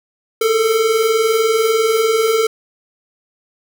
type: tone pair together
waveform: square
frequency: 428.3 / 448.4 Hz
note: A4 / A4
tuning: -47 / +33 cents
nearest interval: minor second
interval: 80 cents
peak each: -21 / -14 dBFS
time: 0.41-2.47 s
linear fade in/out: 5 ms
effects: none